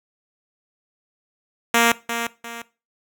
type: tone with echo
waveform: 5% pulse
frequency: 233.1 Hz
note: A#3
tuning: in tune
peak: -3 dBFS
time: 1.74-1.92 s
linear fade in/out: 2 ms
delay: 350 ms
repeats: 2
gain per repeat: -9 dB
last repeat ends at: 2.62 s
effects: noise-tail reverb RT60 0.3 s tail -19 dB re dry